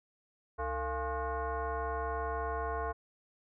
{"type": "tone with frequency modulation", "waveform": "sine", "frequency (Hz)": 311.1, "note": "D#4", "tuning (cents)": 0, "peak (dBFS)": -32, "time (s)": [0.58, 2.93], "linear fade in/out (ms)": 20, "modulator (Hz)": 381, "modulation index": 2.6, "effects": []}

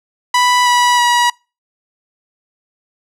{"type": "tone with pitch steps", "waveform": "sawtooth", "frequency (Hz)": [987.8, 976.5, 965.2], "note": ["B5", "B5", "B5"], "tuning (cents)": [0, -20, -40], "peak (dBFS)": -6, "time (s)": [0.34, 1.3], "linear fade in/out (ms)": 5, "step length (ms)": 320, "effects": ["noise-tail reverb RT60 0.3 s tail -26 dB re dry", "low-pass 9000 Hz 12 dB/octave"]}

